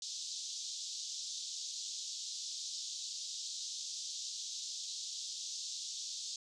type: band-pass noise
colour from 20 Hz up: white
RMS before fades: -43 dBFS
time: 0.02-6.36 s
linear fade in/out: 2 ms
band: 3500 to 7000 Hz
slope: 48 dB/octave
effects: none